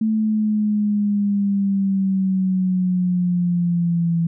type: exponential sweep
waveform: sine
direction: down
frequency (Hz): 220 to 166.7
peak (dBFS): -16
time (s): 0.01-4.27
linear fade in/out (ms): 5
effects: none